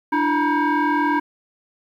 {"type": "tone with frequency modulation", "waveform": "sine", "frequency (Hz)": 336.4, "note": "E4", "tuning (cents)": 35, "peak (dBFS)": -15, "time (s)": [0.12, 1.2], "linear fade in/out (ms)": 10, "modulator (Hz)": 632, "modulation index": 1.9, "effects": ["tanh soft clip ceiling -13 dBFS", "9-bit"]}